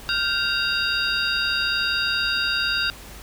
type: tone cluster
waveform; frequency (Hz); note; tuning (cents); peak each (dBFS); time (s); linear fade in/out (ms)
sine; 1408 / 1549 / 2776 / 3735 / 4756; F6 / G6 / F7 / A#7 / D8; +14 / -21 / -11 / +3 / +21; -27; 0.09-2.9; 0
effects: added 50 Hz sine -42 dBFS peak until 3.22 s + pink hiss -42 dBFS RMS until 3.22 s